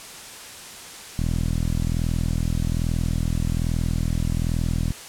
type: tone with low-pass filter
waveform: 10% pulse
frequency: 41.2 Hz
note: E1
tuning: in tune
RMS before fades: -23 dBFS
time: 1.19-4.92 s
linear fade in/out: 0 ms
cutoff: 230 Hz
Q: 0.61
effects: white hiss -39 dBFS RMS until 5.08 s + low-pass 10000 Hz 12 dB/octave